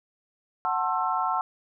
sine chord, F# half-diminished seventh, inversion none, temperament just, 740 / 888 / 1065.6 / 1332 Hz, F#5 / A5 / C6 / E6, 0 / +16 / +31 / +18 cents, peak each -29 dBFS, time 0.65-1.41 s, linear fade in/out 0 ms, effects none

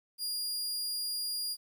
sawtooth tone, 4835 Hz, D8, 50 cents sharp, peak -30 dBFS, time 0.18-1.57 s, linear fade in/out 50 ms, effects 11-bit

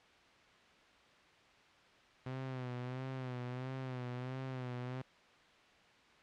sawtooth tone with vibrato, 127.6 Hz, C3, 43 cents flat, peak -36 dBFS, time 2.26-5.02 s, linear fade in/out 5 ms, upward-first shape sine, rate 1.5 Hz, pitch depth 59 cents each way, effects white hiss -63 dBFS RMS until 6.22 s + low-pass 3000 Hz 12 dB/octave

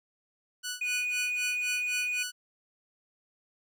10% pulse tone with tremolo, 1480 Hz, F#6, in tune, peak -24 dBFS, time 0.63-2.32 s, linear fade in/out 20 ms, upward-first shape sine, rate 3.9 Hz, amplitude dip 95%
triangle tone, 2468 Hz, D#7, 15 cents flat, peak -27 dBFS, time 0.81-2.23 s, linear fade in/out 5 ms
effects none

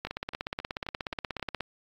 two click trains, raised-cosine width 0.3 ms, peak -16 / -22 dBFS, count 27 / 6, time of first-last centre 0.05-1.607 / 0.07-1.396 s, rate 16.7 / 3.77 Hz, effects AAC 64 kbps

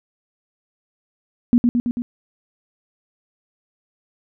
sine tone with echo, 240.5 Hz, B3, 46 cents flat, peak -9 dBFS, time 1.53-1.58 s, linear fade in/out 0 ms, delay 110 ms, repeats 4, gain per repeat -3 dB, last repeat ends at 2.02 s, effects none

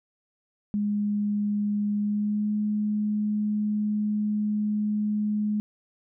sine tone with pitch glide, 206.7 to 210.3 Hz, G#3 to G#3, -8 to +22 cents, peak -23 dBFS, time 0.74-5.6 s, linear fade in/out 0 ms, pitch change +30 cents, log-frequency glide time 1.98-2.52 s, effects none

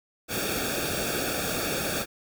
pink noise with comb filter, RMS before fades -29 dBFS, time 0.28-2.06 s, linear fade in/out 50 ms, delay 0.99 ms, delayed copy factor -0.85, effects none

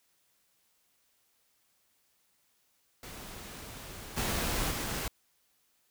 pink noise with level steps, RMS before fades -45 / -32 / -35 dBFS, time 3.03-5.08 s, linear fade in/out 2 ms, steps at 4.16 / 4.7 s, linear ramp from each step 20 ms, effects white hiss -72 dBFS RMS until 5.9 s

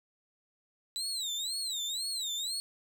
30% pulse tone with vibrato, 3919 Hz, B7, 14 cents flat, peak -30 dBFS, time 0.96-2.6 s, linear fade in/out 0 ms, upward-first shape sine, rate 2 Hz, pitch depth 180 cents each way, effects none

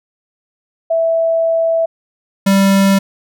sine / square tone pair in turn, 658 / 195.62 Hz, E5 / G3, -3 / -3 cents, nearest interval octave + major sixth, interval 2100 cents, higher first, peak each -11 / -9 dBFS, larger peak second, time 0.9-1.86 / 2.46-2.99 s, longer first, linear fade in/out 10 ms, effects none

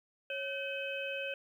harmonic tone with a mistuned harmonic, 511 Hz, C5, 41 cents flat, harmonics 1 / 3 / 5 / 6, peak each -39 / -43 / -39 / -45 dBFS, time 0.3-1.34 s, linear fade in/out 2 ms, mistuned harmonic 1, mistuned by +130 cents, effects 11-bit

